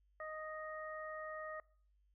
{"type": "harmonic tone", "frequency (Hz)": 622.3, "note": "D#5", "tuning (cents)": 0, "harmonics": [1, 2, 3], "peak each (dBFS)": [-46, -48, -50], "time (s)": [0.2, 1.6], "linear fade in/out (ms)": 2, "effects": ["noise-tail reverb RT60 0.5 s tail -23 dB re dry", "added 50 Hz sine -70 dBFS peak until 2.14 s"]}